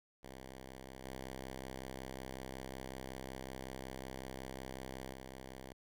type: tone with level steps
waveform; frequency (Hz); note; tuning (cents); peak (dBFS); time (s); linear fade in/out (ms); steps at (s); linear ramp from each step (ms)
5% pulse; 65.41; C2; 0; -38 / -33 / -37; 0.23-5.73; 5; 1.04 / 5.13; 2
effects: none